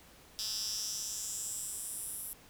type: tone with high-pass filter sweep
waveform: 10% pulse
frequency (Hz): 217.7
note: A3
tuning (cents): -18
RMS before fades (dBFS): -39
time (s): 0.39-2.33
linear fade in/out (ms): 0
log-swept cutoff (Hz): 4700 to 11000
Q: 4.3
effects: pink hiss -58 dBFS RMS until 2.49 s